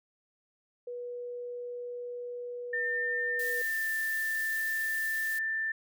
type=tone; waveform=sine; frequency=486.7 Hz; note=B4; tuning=25 cents flat; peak=-36 dBFS; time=0.87-3.62 s; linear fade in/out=5 ms
type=tone with pitch glide; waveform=sine; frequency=1803 to 1778.2 Hz; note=A6 to A6; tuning=+42 to +18 cents; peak=-29 dBFS; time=2.73-5.72 s; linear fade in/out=5 ms; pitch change=-24 cents; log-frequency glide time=3.44-3.91 s
type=noise; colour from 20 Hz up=blue; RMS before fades=-42 dBFS; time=3.39-5.39 s; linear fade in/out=5 ms
effects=none